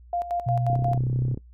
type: tone with tremolo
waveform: sine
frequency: 698.5 Hz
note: F5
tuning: in tune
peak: -23 dBFS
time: 0.13-0.98 s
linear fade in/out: 2 ms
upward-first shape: square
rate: 5.6 Hz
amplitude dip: 70%
type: tone with pitch glide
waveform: sine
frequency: 123.47 to 125.77 Hz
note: B2 to B2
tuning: 0 to +32 cents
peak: -22 dBFS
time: 0.46-1.35 s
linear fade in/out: 10 ms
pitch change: +32 cents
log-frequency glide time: 0.69-0.77 s
type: click train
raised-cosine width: 3 ms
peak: -21 dBFS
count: 23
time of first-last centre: 0.7-1.375 s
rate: 32.6 Hz
effects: noise-tail reverb RT60 0.1 s tail -22 dB re dry + added 60 Hz sine -46 dBFS peak until 1.53 s